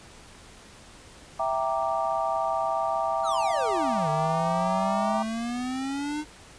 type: chord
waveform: sine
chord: E half-diminished seventh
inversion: none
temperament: equal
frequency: 659.3 / 784 / 932.3 / 1174.7 Hz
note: E5 / G5 / Bb5 / D6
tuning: 0 / 0 / 0 / 0 cents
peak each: -28 / -29 / -31 / -31 dBFS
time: 1.39-5.23 s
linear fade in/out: 10 ms
type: exponential two-way sweep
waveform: square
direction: down then up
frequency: 1437 to 150 to 307.2 Hz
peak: -29 dBFS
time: 3.23-6.25 s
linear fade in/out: 50 ms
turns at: 4.09 s
effects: pink hiss -49 dBFS RMS until 6.58 s + resampled to 22050 Hz